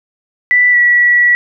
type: tone with pitch glide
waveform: sine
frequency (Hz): 1975.5 to 1940.4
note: B6 to B6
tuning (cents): 0 to -31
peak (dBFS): -6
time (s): 0.51-1.35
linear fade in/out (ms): 0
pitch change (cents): -31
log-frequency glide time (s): 0.71-0.77
effects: none